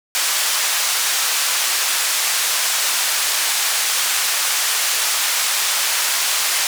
white band-pass noise, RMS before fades -19 dBFS, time 0.15-6.67 s, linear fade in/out 0 ms, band 880 to 9300 Hz, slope 12 dB/octave, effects none

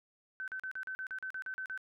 sine tone bursts, 1529 Hz, G6, 44 cents flat, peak -37 dBFS, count 12, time 0.4-1.776 s, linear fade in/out 0 ms, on 78 ms, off 40 ms, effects none

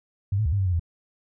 sine tone with pitch steps, 98.6 / 108.4 / 73.7 / 100.1 / 95.8 / 90.7 / 84.1 Hz, G2 / A2 / D2 / G2 / G2 / F#2 / E2, +11 / -25 / +7 / +37 / -39 / -34 / +35 cents, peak -20 dBFS, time 0.32-0.796 s, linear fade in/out 5 ms, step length 68 ms, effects none

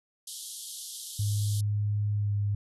white band-pass noise, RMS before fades -41 dBFS, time 0.27-1.61 s, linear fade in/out 5 ms, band 3100 to 12000 Hz, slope 96 dB/octave
sine tone with pitch glide, 103.83 to 102.28 Hz, G#2 to G#2, 0 to -26 cents, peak -25 dBFS, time 1.19-2.55 s, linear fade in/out 5 ms, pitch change -26 cents, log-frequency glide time 2.15-2.33 s
effects none

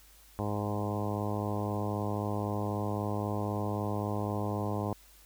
harmonic tone with a mistuned harmonic, 103.83 Hz, G#2, in tune, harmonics 1 / 2 / 3 / 4 / 5 / 6 / 7 / 8 / 9 / 10, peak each -34 / -37 / -39 / -40 / -41 / -42 / -42 / -43 / -44 / -44 dBFS, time 0.39-4.93 s, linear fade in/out 0 ms, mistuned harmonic 1, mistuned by -18 cents, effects added 50 Hz sine -59 dBFS peak until 5.25 s + white hiss -59 dBFS RMS until 5.25 s

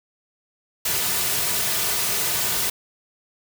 white noise with comb filter, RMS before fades -23 dBFS, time 0.85-2.7 s, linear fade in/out 5 ms, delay 3.7 ms, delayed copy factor -0.55, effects none

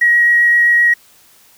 triangle tone with vibrato, 1900 Hz, A#6, 33 cents sharp, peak -4 dBFS, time 0.01-0.94 s, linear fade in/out 10 ms, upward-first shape triangle, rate 7.7 Hz, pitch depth 9 cents each way, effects tanh soft clip ceiling -6 dBFS + white hiss -48 dBFS RMS until 1.57 s

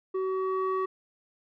square tone with low-pass filter sweep, 378 Hz, F#4, 37 cents sharp, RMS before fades -29 dBFS, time 0.14-0.86 s, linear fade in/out 10 ms, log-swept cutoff 810 to 1300 Hz, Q 2.7, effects none

